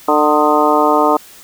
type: harmonic tone with a mistuned harmonic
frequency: 150 Hz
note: D3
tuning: 37 cents sharp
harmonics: 2 / 3 / 4 / 5 / 6 / 7 / 8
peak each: -17 / -17 / -17 / -17 / -17 / -17 / -17 dBFS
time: 0.08-1.17 s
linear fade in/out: 5 ms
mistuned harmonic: 8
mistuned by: +58 cents
effects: white hiss -40 dBFS RMS until 1.43 s